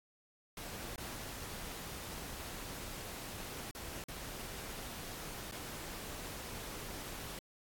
pink noise with dropouts, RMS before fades -45 dBFS, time 0.57-7.39 s, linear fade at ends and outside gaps 2 ms, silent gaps 0.96-0.98 / 3.711-3.749 / 4.04-4.084 / 5.513-5.521 s, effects AAC 64 kbps

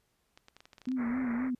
clicks, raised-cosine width 0.2 ms, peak -34 dBFS, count 11, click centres 0.375 / 0.484 / 0.566 / 0.605 / 0.655 / 0.732 / 0.782 / 0.817 / 0.855 / 0.887 / 0.917 s
sine tone with vibrato, 246.8 Hz, B3, 1 cent flat, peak -29 dBFS, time 0.87-1.55 s, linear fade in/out 5 ms, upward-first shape sine, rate 3.8 Hz, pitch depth 96 cents each way
white low-pass noise, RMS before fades -43 dBFS, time 0.96-1.51 s, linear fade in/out 50 ms, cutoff 2200 Hz, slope 96 dB/octave
effects pink hiss -75 dBFS RMS until 1.59 s + resampled to 32000 Hz

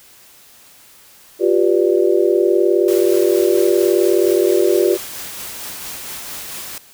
sine chord, G dominant seventh, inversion third, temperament just, 352.8 / 392 / 490 / 588 Hz, F4 / G4 / B4 / D5, +18 / 0 / -14 / +2 cents, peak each -15 / -15 / -20 / -21 dBFS, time 1.39-4.98 s, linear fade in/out 50 ms
white noise with tremolo, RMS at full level -29 dBFS, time 2.88-6.78 s, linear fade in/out 2 ms, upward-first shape sine, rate 4.4 Hz, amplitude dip 25%
effects white hiss -46 dBFS RMS until 6.93 s

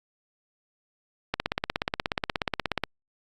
click train, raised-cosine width 0.3 ms, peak -9 dBFS, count 26, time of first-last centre 1.34-2.837 s, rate 16.7 Hz, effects Opus 48 kbps

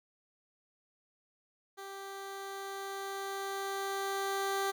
15% pulse tone with level ramp, 392 Hz, G4, in tune, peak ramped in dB -37 to -24 dBFS, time 1.77-4.72 s, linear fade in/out 20 ms, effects none

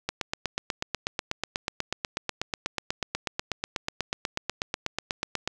click train, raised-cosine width 0.2 ms, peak -10 dBFS, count 45, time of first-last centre 0.09-5.476 s, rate 8.17 Hz, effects none

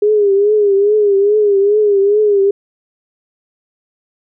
sine tone with vibrato, 409.3 Hz, G#4, 25 cents flat, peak -8 dBFS, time 0.02-2.51 s, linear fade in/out 5 ms, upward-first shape triangle, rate 2.4 Hz, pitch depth 90 cents each way, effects none

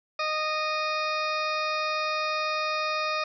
harmonic tone, 618 Hz, D#5, 12 cents flat, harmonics 1 / 2 / 3 / 4 / 6 / 7 / 8 / 9, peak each -32 / -29 / -38 / -32 / -39 / -41 / -39 / -44 dBFS, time 0.19-3.24 s, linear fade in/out 5 ms, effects none

